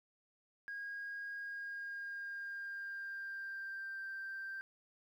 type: tone with pitch glide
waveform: sine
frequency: 1634 to 1571.1 Hz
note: G#6 to G6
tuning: -29 to +3 cents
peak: -40 dBFS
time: 0.68-4.61 s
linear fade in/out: 0 ms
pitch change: -68 cents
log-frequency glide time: 1.36-4.06 s
effects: tanh soft clip ceiling -38 dBFS + 12-bit